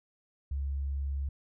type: tone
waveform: sine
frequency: 69.3 Hz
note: C#2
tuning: in tune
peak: -30 dBFS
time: 0.51-1.29 s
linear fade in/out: 5 ms
effects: none